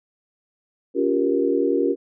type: chord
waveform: sine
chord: G half-diminished seventh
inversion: second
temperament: just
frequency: 282.2 / 352.8 / 392 / 470.4 Hz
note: Db4 / F4 / G4 / Bb4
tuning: +31 / +18 / 0 / +16 cents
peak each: -23 dBFS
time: 0.94-1.96 s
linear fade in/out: 50 ms
effects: none